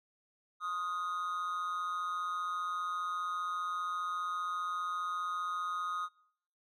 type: tone with amplitude modulation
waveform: triangle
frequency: 1244.5 Hz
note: D#6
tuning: in tune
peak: -29 dBFS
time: 0.6-6.09 s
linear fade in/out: 50 ms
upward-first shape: sine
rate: 175 Hz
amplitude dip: 65%
effects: noise-tail reverb RT60 0.7 s tail -25 dB re dry